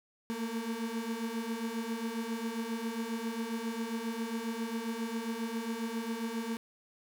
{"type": "beating tone pair", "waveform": "35% pulse", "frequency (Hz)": [223.5, 230.9], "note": ["A3", "A#3"], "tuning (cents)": [27, -16], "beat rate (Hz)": 7.4, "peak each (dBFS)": [-37, -34], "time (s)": [0.3, 6.57], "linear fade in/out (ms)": 0, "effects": []}